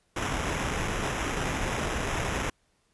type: noise with sample-and-hold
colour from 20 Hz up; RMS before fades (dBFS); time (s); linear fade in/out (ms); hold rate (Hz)
pink; -30; 0.16-2.5; 5; 4410
effects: pink hiss -70 dBFS RMS until 2.93 s + resampled to 24000 Hz